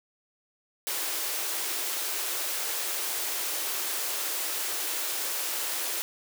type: high-pass noise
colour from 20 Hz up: white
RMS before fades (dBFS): -31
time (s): 0.87-6.02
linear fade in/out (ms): 0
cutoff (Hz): 300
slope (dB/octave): 96
effects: none